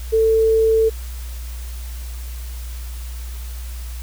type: tone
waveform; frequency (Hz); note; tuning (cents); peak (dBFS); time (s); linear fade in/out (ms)
sine; 445.1; A4; +20; -12; 0.12-0.9; 20
effects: added 60 Hz sine -27 dBFS peak until 4.02 s + white hiss -41 dBFS RMS until 4.02 s